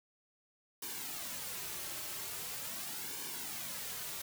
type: noise with flanger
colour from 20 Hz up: white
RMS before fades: -42 dBFS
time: 0.82-4.22 s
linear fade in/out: 5 ms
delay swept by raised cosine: 1.5 to 4.2 ms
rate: 0.42 Hz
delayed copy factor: -0.65
effects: none